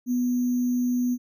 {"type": "tone with sample-and-hold", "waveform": "sine", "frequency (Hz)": 246.9, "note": "B3", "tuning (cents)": 0, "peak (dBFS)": -21, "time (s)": [0.06, 1.18], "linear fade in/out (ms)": 50, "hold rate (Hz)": 6300, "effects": []}